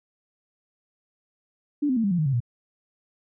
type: tone with pitch steps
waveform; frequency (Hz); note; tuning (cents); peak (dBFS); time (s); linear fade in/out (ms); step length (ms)
sine; 291.7 / 256.9 / 226.2 / 199.24 / 175.46 / 154.52 / 136.08 / 119.84; D4 / C4 / A3 / G3 / F3 / D#3 / C#3 / A#2; -12 / -32 / +48 / +28 / +8 / -12 / -32 / +48; -20; 1.82-2.404; 10; 73
effects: none